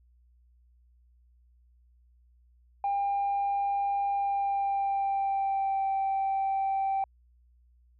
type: tone with pitch glide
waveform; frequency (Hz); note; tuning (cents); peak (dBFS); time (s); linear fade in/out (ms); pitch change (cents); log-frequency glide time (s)
sine; 800 to 779; G5 to G5; +35 to -11; -24; 2.84-7.04; 2; -46; 4.09-5.86
effects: tanh soft clip ceiling -23 dBFS + added 60 Hz sine -59 dBFS peak until 7.99 s